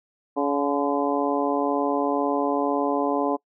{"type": "harmonic tone with a mistuned harmonic", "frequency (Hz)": 142, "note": "C#3", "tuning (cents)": 42, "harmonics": [2, 3, 4, 5, 6, 7], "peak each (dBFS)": [-25, -27, -28, -29, -30, -30], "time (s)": [0.36, 3.37], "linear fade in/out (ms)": 20, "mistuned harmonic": 7, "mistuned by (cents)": 47, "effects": ["noise-tail reverb RT60 0.1 s tail -24 dB re dry"]}